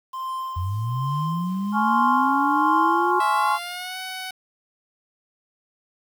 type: tone with tremolo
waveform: triangle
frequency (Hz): 1045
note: C6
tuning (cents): -2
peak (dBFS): -24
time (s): 0.13-3.12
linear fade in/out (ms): 10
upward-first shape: sine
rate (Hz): 1.2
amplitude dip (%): 70
type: linear sweep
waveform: sine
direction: up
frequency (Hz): 83.9 to 364.3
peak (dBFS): -23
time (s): 0.56-3.2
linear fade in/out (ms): 10
type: chord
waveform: sine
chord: Db major seventh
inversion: second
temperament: equal with one note detuned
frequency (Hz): 842.2 / 1046.5 / 1108.7 / 1396.9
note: Ab5 / C6 / Db6 / F6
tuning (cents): +24 / 0 / 0 / 0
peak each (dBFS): -22 / -23 / -24 / -27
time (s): 1.72-3.59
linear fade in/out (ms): 50
type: tone with pitch glide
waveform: 10% pulse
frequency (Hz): 659.3 to 748.6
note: E5 to F#5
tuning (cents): 0 to +20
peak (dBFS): -22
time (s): 3.2-4.31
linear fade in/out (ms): 5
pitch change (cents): +220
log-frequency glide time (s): 3.32-3.98
effects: 8-bit